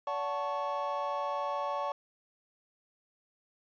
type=chord; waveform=triangle; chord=D major seventh; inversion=none; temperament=equal with one note detuned; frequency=573.9 / 740 / 880 / 1108.7 Hz; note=D5 / F#5 / A5 / C#6; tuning=-40 / 0 / 0 / 0 cents; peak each=-34 / -38 / -35 / -34 dBFS; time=0.07-1.92 s; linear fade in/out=2 ms; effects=resampled to 16000 Hz